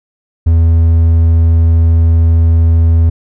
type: tone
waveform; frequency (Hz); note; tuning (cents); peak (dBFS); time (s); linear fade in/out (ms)
triangle; 82.41; E2; 0; -3; 0.46-3.1; 10
effects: none